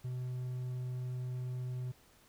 triangle tone, 126 Hz, B2, 35 cents sharp, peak -34 dBFS, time 0.04-1.92 s, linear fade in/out 10 ms, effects pink hiss -64 dBFS RMS until 2.28 s

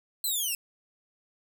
5% pulse linear sweep, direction down, 4150 to 2600 Hz, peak -20 dBFS, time 0.24-0.55 s, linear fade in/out 2 ms, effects 10-bit

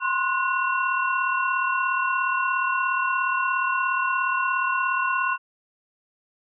sine tone cluster, 1028 / 1065 / 1462 / 2731 Hz, C6 / C6 / F#6 / F7, -31 / +30 / -21 / -39 cents, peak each -29 / -25 / -25 / -30 dBFS, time 0-5.38 s, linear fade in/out 50 ms, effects none

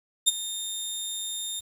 20% pulse tone with ADSR envelope, 3651 Hz, A#7, 37 cents flat, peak -9 dBFS, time 0.26-1.61 s, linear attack 21 ms, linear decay 24 ms, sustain -16 dB, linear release 21 ms, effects 8-bit

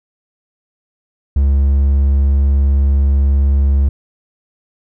triangle tone, 69.3 Hz, C#2, in tune, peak -7 dBFS, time 1.36-3.89 s, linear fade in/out 5 ms, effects none

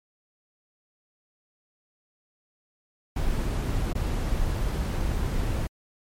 brown noise with dropouts, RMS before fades -26 dBFS, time 3.16-5.67 s, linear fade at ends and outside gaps 5 ms, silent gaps 3.931-3.951 s, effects MP3 64 kbps

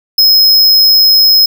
square tone with amplitude modulation, 5130 Hz, E8, 48 cents flat, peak -3 dBFS, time 0.18-1.46 s, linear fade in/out 5 ms, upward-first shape sine, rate 183 Hz, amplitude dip 25%, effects 7-bit

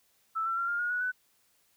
sine tone with pitch steps, 1318.5 / 1347 / 1376.1 / 1405.8 / 1436.2 / 1467.2 / 1498.9 Hz, E6 / E6 / F6 / F6 / F6 / F#6 / F#6, 0 / +37 / -26 / +11 / +48 / -15 / +22 cents, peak -28 dBFS, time 0.35-1.12 s, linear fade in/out 20 ms, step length 110 ms, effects white hiss -69 dBFS RMS until 1.76 s

